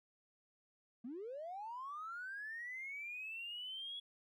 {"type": "linear sweep", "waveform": "triangle", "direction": "up", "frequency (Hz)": [220, 3372], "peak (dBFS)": -40, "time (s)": [1.04, 4], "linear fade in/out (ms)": 10, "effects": ["tanh soft clip ceiling -41 dBFS"]}